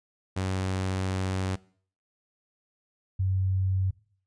sawtooth / sine tone pair in turn, 94.2 / 94.65 Hz, F#2 / F#2, +32 / +40 cents, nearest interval unison, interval 8 cents, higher second, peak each -23 dBFS, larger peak neither, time 0.36-1.56 / 3.19-3.91 s, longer first, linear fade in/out 10 ms, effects noise-tail reverb RT60 0.5 s tail -21 dB re dry + resampled to 22050 Hz

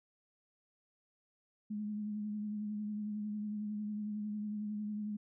sine tone with vibrato, 210 Hz, G#3, 19 cents sharp, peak -36 dBFS, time 1.7-5.17 s, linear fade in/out 10 ms, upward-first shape triangle, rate 11 Hz, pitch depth 33 cents each way, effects none

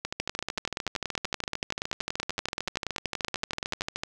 two click trains, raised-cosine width 0.2 ms, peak -12 / -13 dBFS, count 39 / 54, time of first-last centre 0.2-3.819 / 0.05-4.035 s, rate 10.5 / 13.3 Hz, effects none

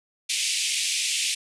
pink band-pass noise, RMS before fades -26 dBFS, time 0.29-1.35 s, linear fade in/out 10 ms, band 2300 to 9900 Hz, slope 48 dB/octave, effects none

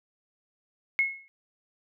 sine tone with exponential decay, 2175 Hz, C#7, 33 cents flat, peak -18 dBFS, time 0.99-1.28 s, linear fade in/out 0 ms, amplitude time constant 63 ms, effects none

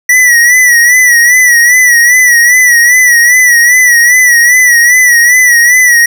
square tone with vibrato, 1942 Hz, B6, 30 cents flat, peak -3 dBFS, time 0.09-6.06 s, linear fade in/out 5 ms, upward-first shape sine, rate 2.5 Hz, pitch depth 67 cents each way, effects none

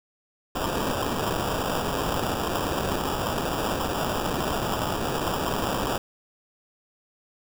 white noise with sample-and-hold, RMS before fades -27 dBFS, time 0.55-5.98 s, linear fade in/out 5 ms, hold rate 2100 Hz, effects none

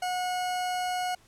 40% pulse tone, 728 Hz, F#5, 28 cents flat, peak -27 dBFS, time 0.02-1.15 s, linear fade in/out 5 ms, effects pink hiss -60 dBFS RMS until 1.27 s + low-pass 11000 Hz 12 dB/octave

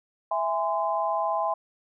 sine chord, E augmented, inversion none, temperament just, 659.3 / 824.1 / 1030.1 Hz, E5 / G#5 / B#5, 0 / -14 / -27 cents, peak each -28 dBFS, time 0.31-1.54 s, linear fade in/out 5 ms, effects none

